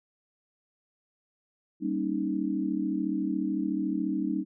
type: chord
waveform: sine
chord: Eb dominant seventh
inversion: first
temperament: equal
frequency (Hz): 196 / 233.1 / 277.2 / 311.1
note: G3 / Bb3 / Db4 / Eb4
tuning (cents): 0 / 0 / 0 / 0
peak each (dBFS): -32 / -36 / -32 / -30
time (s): 1.8-4.45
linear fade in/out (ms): 50
effects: none